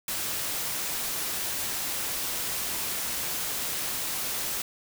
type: noise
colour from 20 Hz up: white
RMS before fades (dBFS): -31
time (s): 0.08-4.62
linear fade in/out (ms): 2
effects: none